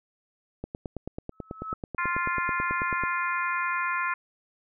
click train, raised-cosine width 2 ms, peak -20 dBFS, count 23, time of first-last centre 0.64-3.037 s, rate 9.18 Hz
sine tone with exponential growth, 1297 Hz, E6, 28 cents flat, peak -28 dBFS, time 1.32-1.74 s, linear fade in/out 5 ms, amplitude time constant 90 ms
harmonic tone, 349.2 Hz, F4, in tune, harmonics 3 / 4 / 5 / 6 / 7, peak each -29 / -31 / -33 / -35 / -36 dBFS, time 1.98-4.14 s, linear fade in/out 5 ms
effects none

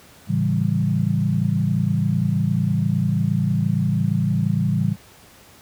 sine chord, A dominant seventh, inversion none, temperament equal, 110 / 138.59 / 164.81 / 196 Hz, A2 / C#3 / E3 / G3, 0 / 0 / 0 / 0 cents, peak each -23 / -23 / -22 / -23 dBFS, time 0.27-4.96 s, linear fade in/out 50 ms, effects pink hiss -48 dBFS RMS until 5.61 s + high-pass 60 Hz 12 dB/octave

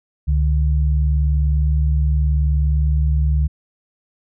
sine tone pair together, 69.94 / 149.1 Hz, C#2 / D3, +16 / +27 cents, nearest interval octave + minor second, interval 1311 cents, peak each -14 / -22 dBFS, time 0.27-3.48 s, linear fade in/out 20 ms, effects none

